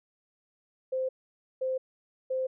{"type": "tone bursts", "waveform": "sine", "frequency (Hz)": 520, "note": "C5", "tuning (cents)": -11, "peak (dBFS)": -27, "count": 3, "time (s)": [0.92, 2.47], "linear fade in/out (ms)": 10, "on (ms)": 170, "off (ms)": 520, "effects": []}